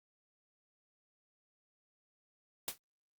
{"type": "noise with exponential decay", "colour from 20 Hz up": "white", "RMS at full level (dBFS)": -33, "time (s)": [2.68, 2.78], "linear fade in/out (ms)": 1, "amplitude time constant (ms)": 21, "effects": ["Opus 48 kbps"]}